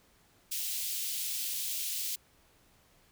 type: high-pass noise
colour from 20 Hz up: white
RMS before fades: -35 dBFS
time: 0.51-2.16 s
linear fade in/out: 10 ms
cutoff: 2700 Hz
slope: 24 dB/octave
effects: pink hiss -65 dBFS RMS until 3.11 s